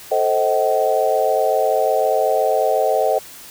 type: chord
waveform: sine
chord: A diminished seventh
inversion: none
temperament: just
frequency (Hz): 440 / 528 / 633.6 / 760.3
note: A4 / C5 / Eb5 / Gb5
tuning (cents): 0 / +16 / +31 / +47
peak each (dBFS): -21 / -20 / -19 / -20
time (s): 0.11-3.19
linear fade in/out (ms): 10
effects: white hiss -39 dBFS RMS until 3.5 s